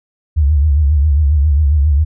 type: tone with vibrato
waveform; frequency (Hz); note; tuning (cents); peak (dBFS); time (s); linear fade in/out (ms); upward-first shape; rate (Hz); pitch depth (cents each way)
sine; 73.5; D2; +2; -8; 0.36-2.05; 20; triangle; 7.4; 150
effects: none